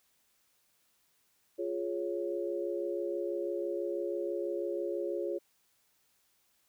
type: chord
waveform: sine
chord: Db major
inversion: first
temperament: equal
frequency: 349.2 / 415.3 / 554.4 Hz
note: F4 / Ab4 / Db5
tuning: 0 / 0 / 0 cents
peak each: -35 / -37 / -37 dBFS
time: 1.58-5.39 s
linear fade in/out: 20 ms
effects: white hiss -72 dBFS RMS until 6.68 s